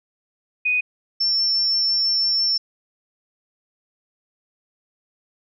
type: tone pair in turn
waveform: sine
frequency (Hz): 2489 / 5397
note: D#7 / E8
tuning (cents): 0 / +40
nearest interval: octave + minor second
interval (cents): 1340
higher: second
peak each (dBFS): -17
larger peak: neither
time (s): 0.65-0.81 / 1.2-2.58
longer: second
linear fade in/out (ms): 10
effects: none